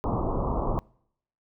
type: low-pass noise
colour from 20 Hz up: pink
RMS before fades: -27 dBFS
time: 0.04-0.79 s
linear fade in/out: 0 ms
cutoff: 1200 Hz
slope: 96 dB/octave
effects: noise-tail reverb RT60 0.7 s tail -26 dB re dry